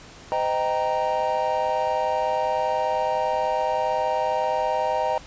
triangle chord, C minor seventh, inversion none, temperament equal with one note detuned, 512.5 / 622.3 / 784 / 932.3 Hz, C5 / Eb5 / G5 / Bb5, -36 / 0 / 0 / 0 cents, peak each -27 / -24 / -25 / -24 dBFS, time 0.32-5.18 s, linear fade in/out 0 ms, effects pink hiss -45 dBFS RMS until 5.26 s + resampled to 16000 Hz

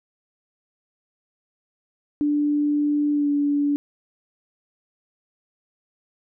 sine tone with pitch glide, 293.7 to 288.3 Hz, D4 to D4, 0 to -32 cents, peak -18 dBFS, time 2.21-3.76 s, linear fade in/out 0 ms, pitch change -32 cents, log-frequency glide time 3.12-3.29 s, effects none

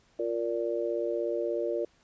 sine chord, Bb major, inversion second, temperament just, 349.6 / 466.2 / 582.7 Hz, F4 / Bb4 / D5, +2 / 0 / -14 cents, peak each -32 dBFS, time 0.19-1.85 s, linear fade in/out 5 ms, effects pink hiss -65 dBFS RMS until 2.03 s + resampled to 16000 Hz

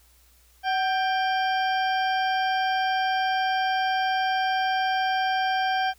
harmonic tone with a mistuned harmonic, 790 Hz, G5, 13 cents sharp, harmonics 1 / 2 / 3 / 4 / 6 / 7, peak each -23 / -28 / -37 / -34 / -41 / -43 dBFS, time 0.63-5.94 s, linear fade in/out 50 ms, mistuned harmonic 1, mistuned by -77 cents, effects added 60 Hz sine -58 dBFS peak until 5.98 s + white hiss -60 dBFS RMS until 5.98 s

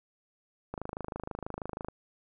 click train, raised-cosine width 1 ms, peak -22 dBFS, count 31, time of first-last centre 0.74-1.885 s, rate 26.2 Hz, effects none

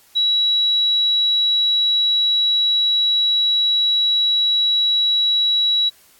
sine tone, 3900 Hz, B7, 23 cents flat, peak -14 dBFS, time 0.15-5.9 s, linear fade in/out 20 ms, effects white hiss -52 dBFS RMS until 6.19 s + AAC 64 kbps

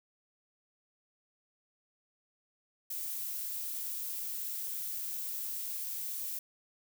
violet noise, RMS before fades -38 dBFS, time 2.9-6.39 s, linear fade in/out 5 ms, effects none

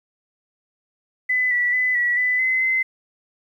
sine tone with pitch steps, 2007 / 1955 / 2006 / 1938 / 1998 / 2042 / 2056 Hz, B6 / B6 / B6 / B6 / B6 / C7 / C7, +27 / -18 / +26 / -33 / +20 / -43 / -31 cents, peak -17 dBFS, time 1.29-2.83 s, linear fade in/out 10 ms, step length 220 ms, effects 9-bit

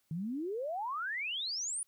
sine exponential sweep, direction up, 151.6 to 10000 Hz, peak -34 dBFS, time 0.11-1.83 s, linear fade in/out 2 ms, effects white hiss -75 dBFS RMS until 1.87 s

